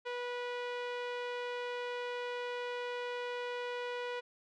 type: tone with low-pass filter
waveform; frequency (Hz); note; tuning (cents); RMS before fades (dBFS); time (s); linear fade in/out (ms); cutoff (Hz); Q
sawtooth; 488.7; B4; -18; -39; 0.05-4.21; 20; 3000; 1.2
effects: none